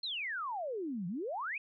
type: exponential two-way sweep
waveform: sine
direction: down then up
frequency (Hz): 4296 to 164.81 to 2615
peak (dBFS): -35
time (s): 0.03-1.58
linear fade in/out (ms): 5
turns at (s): 1.07
effects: none